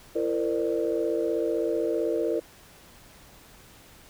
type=tone cluster; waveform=sine; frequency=336.4 / 458.3 / 514 / 597 Hz; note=E4 / A#4 / C5 / D5; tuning=+35 / -29 / -31 / +28 cents; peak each=-28 / -27 / -31 / -31 dBFS; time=0.15-2.4 s; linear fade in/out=10 ms; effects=tanh soft clip ceiling -14 dBFS + pink hiss -52 dBFS RMS until 4.09 s